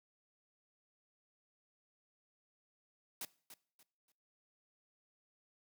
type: noise with echo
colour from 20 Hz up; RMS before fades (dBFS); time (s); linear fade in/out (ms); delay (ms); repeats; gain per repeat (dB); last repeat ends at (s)
white; -43; 3.21-3.25; 2; 290; 3; -11; 4.12
effects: noise-tail reverb RT60 0.5 s tail -21 dB re dry + high-pass 100 Hz 12 dB/octave